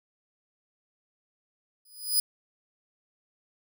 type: tone with exponential growth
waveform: 5% pulse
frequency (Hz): 4978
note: D#8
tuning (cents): 0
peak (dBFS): -12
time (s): 1.85-2.2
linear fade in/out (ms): 5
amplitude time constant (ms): 74
effects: none